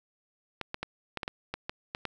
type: clicks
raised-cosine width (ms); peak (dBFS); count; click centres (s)
0.3; -17; 10; 0.613 / 0.744 / 0.83 / 1.173 / 1.232 / 1.279 / 1.54 / 1.695 / 1.949 / 2.053
effects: 9-bit